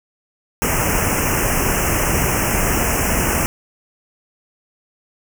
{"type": "band-stop noise", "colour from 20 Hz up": "pink", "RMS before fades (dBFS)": -18, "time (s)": [0.62, 3.46], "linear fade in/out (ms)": 0, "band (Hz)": [2900, 5400], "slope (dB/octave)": 96, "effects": []}